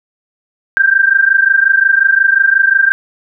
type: tone pair together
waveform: sine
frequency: 1568 / 1593.6 Hz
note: G6 / G6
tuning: 0 / +28 cents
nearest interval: unison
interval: 28 cents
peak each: -10 dBFS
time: 0.77-2.92 s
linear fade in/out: 0 ms
effects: none